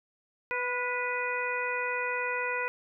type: harmonic tone with a mistuned harmonic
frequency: 494.8 Hz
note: B4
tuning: 3 cents sharp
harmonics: 1 / 2 / 3 / 4 / 5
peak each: -35 / -35 / -35 / -35 / -35 dBFS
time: 0.51-2.68 s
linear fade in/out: 0 ms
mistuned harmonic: 3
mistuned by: -30 cents
effects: none